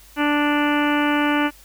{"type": "harmonic tone", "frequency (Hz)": 293.7, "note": "D4", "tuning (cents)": 0, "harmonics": [1, 2, 3, 4, 5, 6, 7, 8, 9, 10], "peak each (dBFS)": [-19, -28, -25, -28, -26, -30, -33, -30, -34, -32], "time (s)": [0.16, 1.51], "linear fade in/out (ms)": 50, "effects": ["added 50 Hz sine -49 dBFS peak until 1.64 s", "white hiss -49 dBFS RMS until 1.64 s"]}